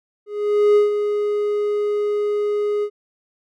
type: tone with ADSR envelope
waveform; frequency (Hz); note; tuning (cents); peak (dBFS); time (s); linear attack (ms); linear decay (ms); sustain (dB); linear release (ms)
triangle; 415.3; G#4; 0; -8; 0.26-2.9; 500; 140; -8; 68
effects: none